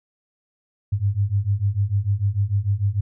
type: beating tone pair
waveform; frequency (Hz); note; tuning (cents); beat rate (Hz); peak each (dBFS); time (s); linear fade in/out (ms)
sine; 97.2 / 103.9; G2 / G#2; -14 / +1; 6.7; -22 / -21; 0.92-3.01; 10
effects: none